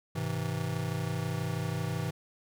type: chord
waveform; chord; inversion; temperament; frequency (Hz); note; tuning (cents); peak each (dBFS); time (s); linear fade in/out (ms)
square; Ab augmented; none; just; 103.83 / 129.78 / 162.23; Ab2 / C3 / E3; 0 / -14 / -27; -37 / -36 / -35; 0.15-2.11; 10
effects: none